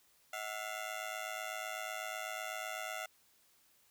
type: ring-modulated tone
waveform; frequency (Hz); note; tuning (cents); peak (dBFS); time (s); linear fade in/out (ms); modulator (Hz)
15% pulse; 691; F5; -19; -30; 0.33-3.06; 5; 54
effects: white hiss -69 dBFS RMS until 3.9 s